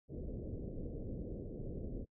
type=low-pass noise; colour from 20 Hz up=pink; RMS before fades=-43 dBFS; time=0.08-2.06 s; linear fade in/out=50 ms; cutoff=540 Hz; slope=48 dB/octave; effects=noise-tail reverb RT60 0.1 s tail -25 dB re dry